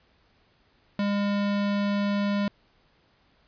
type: tone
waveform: square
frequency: 202.6 Hz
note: G#3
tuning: 43 cents flat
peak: -24 dBFS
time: 0.99-2.48 s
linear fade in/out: 2 ms
effects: pink hiss -64 dBFS RMS until 3.47 s + resampled to 11025 Hz